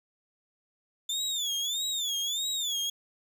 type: tone with vibrato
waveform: 30% pulse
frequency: 3520 Hz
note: A7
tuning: in tune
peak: -26 dBFS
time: 1.09-2.9 s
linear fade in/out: 5 ms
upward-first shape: sine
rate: 1.6 Hz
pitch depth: 150 cents each way
effects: none